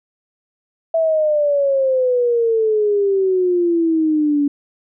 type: exponential sweep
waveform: sine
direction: down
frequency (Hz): 660 to 283.9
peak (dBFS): -13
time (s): 0.94-4.48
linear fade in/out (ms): 5
effects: none